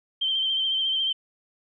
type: tone with vibrato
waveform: sine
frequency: 3129 Hz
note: G7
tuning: 4 cents flat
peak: -22 dBFS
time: 0.21-1.13 s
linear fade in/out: 10 ms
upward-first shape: sine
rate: 14 Hz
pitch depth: 34 cents each way
effects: none